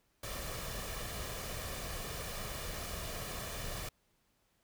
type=noise with comb filter; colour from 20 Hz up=pink; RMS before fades=-41 dBFS; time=0.23-3.89 s; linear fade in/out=5 ms; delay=1.7 ms; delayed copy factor=+0.5; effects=pink hiss -75 dBFS RMS until 4.63 s